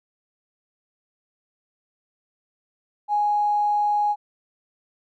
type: tone with tanh clipping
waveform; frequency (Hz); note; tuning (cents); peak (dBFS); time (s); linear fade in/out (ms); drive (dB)
triangle; 830.6; G#5; 0; -18; 3.08-4.16; 50; 3
effects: none